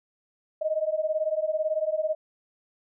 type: beating tone pair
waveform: sine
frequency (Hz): 615 / 633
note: D#5 / D#5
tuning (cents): -20 / +30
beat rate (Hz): 18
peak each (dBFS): -27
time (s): 0.61-2.15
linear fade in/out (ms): 10
effects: none